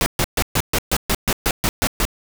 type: noise bursts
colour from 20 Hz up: pink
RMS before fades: -18 dBFS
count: 12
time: 0.01-2.052 s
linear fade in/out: 0 ms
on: 51 ms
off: 130 ms
effects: none